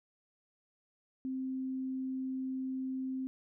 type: tone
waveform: sine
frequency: 261.6 Hz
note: C4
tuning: in tune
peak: -34 dBFS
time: 1.25-3.27 s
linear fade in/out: 0 ms
effects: none